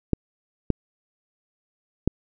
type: clicks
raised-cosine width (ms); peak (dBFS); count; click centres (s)
3; -6; 3; 0.133 / 0.703 / 2.076
effects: none